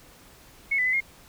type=tone with pitch steps; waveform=sine; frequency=2194 / 1999 / 2022 / 2138 Hz; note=C#7 / B6 / B6 / C7; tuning=-18 / +20 / +40 / +37 cents; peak=-21 dBFS; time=0.71-1.006 s; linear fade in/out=10 ms; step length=74 ms; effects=pink hiss -52 dBFS RMS until 1.28 s